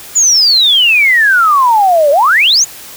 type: exponential two-way sweep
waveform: sine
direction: down then up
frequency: 7100 to 554.4 to 7100 Hz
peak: -5 dBFS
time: 0.15-2.65 s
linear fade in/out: 20 ms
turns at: 2.11 s
effects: white hiss -31 dBFS RMS until 2.96 s